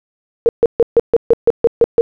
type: tone bursts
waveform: sine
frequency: 466.2 Hz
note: A#4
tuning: in tune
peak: -5 dBFS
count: 10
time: 0.46-2.01 s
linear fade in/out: 0 ms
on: 29 ms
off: 140 ms
effects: none